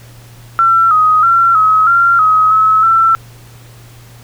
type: tone with pitch steps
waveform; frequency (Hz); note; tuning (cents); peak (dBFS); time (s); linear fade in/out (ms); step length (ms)
sine; 1349 / 1255 / 1361 / 1277 / 1379 / 1269 / 1291 / 1339; E6 / D#6 / F6 / D#6 / F6 / D#6 / E6 / E6; +40 / +15 / -45 / +45 / -22 / +34 / -37 / +27; -6; 0.59-3.15; 0; 320
effects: added 118 Hz sine -36 dBFS peak until 4.23 s + pink hiss -42 dBFS RMS until 4.23 s